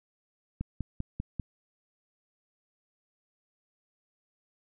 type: click train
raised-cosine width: 5 ms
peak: -20 dBFS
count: 5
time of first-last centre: 0.61-1.397 s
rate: 5.08 Hz
effects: none